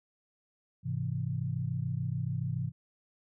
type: chord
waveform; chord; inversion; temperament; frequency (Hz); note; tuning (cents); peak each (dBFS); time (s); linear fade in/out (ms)
sine; Ab augmented; none; equal; 103.83 / 130.81 / 164.81; Ab2 / C3 / E3; 0 / 0 / 0; -36 / -33 / -36; 0.83-2.72; 50
effects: none